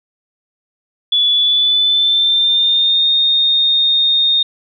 sine tone with pitch glide, 3434 to 3680 Hz, A7 to A#7, -43 to -23 cents, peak -10 dBFS, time 1.12-4.43 s, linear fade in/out 5 ms, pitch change +120 cents, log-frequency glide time 1.32-3.09 s, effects none

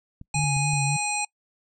clicks, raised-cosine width 5 ms, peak -28 dBFS, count 6, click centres 0.214 / 0.346 / 0.392 / 0.44 / 0.566 / 0.734 s
harmonic tone, 830.6 Hz, G#5, in tune, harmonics 1 / 3 / 5 / 7 / 9 / 10, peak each -29 / -29 / -36 / -38 / -32 / -33 dBFS, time 0.34-1.25 s, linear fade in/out 5 ms
sine tone with vibrato, 143 Hz, D3, 46 cents flat, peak -23 dBFS, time 0.35-0.97 s, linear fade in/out 10 ms, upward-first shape triangle, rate 3.6 Hz, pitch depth 74 cents each way
effects noise-tail reverb RT60 0.1 s tail -25 dB re dry

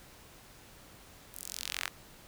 sawtooth tone with high-pass filter sweep, 44.67 Hz, F1, 40 cents sharp, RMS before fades -40 dBFS, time 1.33-1.89 s, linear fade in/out 20 ms, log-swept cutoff 12000 to 1500 Hz, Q 1.3, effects pink hiss -55 dBFS RMS until 2.27 s

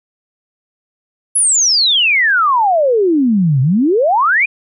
sine exponential two-way sweep, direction down then up, 10790 to 125.3 to 2517 Hz, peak -9 dBFS, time 1.35-4.46 s, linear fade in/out 10 ms, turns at 3.61 s, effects none

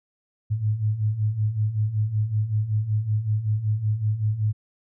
sine beating tone pair, 103.83 / 109.13 Hz, G#2 / A2, 0 / -14 cents, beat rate 5.3 Hz, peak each -27 / -22 dBFS, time 0.5-4.53 s, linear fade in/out 20 ms, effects none

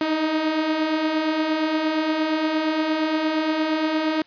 sawtooth beating tone pair, 305.8 / 314.4 Hz, D#4 / D#4, -30 / +18 cents, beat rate 8.6 Hz, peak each -25 / -17 dBFS, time 0.01-4.22 s, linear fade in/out 2 ms, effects white hiss -54 dBFS RMS until 4.26 s + resampled to 11025 Hz

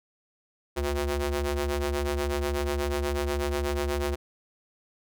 sawtooth ring-modulated tone, 145.4 Hz, D3, 17 cents flat, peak -19 dBFS, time 0.76-4.16 s, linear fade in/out 20 ms, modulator 214 Hz, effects none

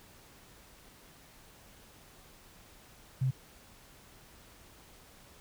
sine tone, 130.81 Hz, C3, in tune, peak -26 dBFS, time 3.21-3.31 s, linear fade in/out 10 ms, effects pink hiss -57 dBFS RMS until 5.4 s

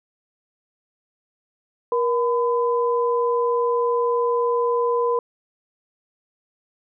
sine tone pair together, 475.9 / 1008.4 Hz, A#4 / B5, +36 / +36 cents, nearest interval octave + minor second, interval 1300 cents, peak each -19 / -23 dBFS, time 1.92-5.19 s, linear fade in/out 2 ms, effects none

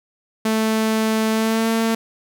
sawtooth tone with pitch glide, 220 to 225.7 Hz, A3 to A3, 0 to +44 cents, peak -13 dBFS, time 0.45-1.95 s, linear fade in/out 5 ms, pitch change +44 cents, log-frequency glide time 1.31-1.68 s, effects none

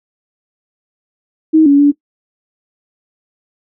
sine tone with pitch steps, 315.7 / 282.8 / 287.8 Hz, D#4 / C#4 / D4, +25 / +35 / -35 cents, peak -4 dBFS, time 1.53-1.92 s, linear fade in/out 20 ms, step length 130 ms, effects noise-tail reverb RT60 0.1 s tail -19 dB re dry

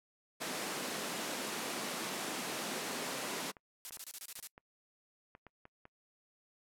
pink high-pass noise, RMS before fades -39 dBFS, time 0.4-3.52 s, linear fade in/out 20 ms, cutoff 200 Hz, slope 24 dB/octave
clicks, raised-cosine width 0.5 ms, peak -37 dBFS, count 9, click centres 3.568 / 3.908 / 3.971 / 4.391 / 4.579 / 5.351 / 5.467 / 5.654 / 5.854 s
blue noise bursts, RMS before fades -42 dBFS, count 9, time 3.85-4.472 s, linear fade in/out 0 ms, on 46 ms, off 26 ms
effects noise-tail reverb RT60 0.1 s tail -25 dB re dry + low-pass 12000 Hz 12 dB/octave

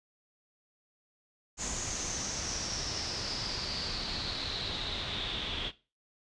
pink noise with low-pass filter sweep, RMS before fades -36 dBFS, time 1.57-5.72 s, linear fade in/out 50 ms, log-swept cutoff 6900 to 3300 Hz, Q 7.4, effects noise-tail reverb RT60 0.3 s tail -17 dB re dry + resampled to 22050 Hz

